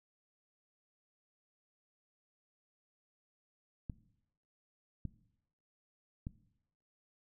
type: clicks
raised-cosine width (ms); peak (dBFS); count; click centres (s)
5; -27; 3; 3.898 / 5.053 / 6.269
effects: noise-tail reverb RT60 0.8 s tail -18 dB re dry